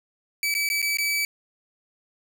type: tone with dropouts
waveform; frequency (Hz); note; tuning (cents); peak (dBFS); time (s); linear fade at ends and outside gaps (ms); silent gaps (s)
sawtooth; 2298; D7; -38; -19; 0.43-1.25; 1; 0.541-0.55 / 0.69-0.7 / 0.818-0.826 / 0.971-0.985
effects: none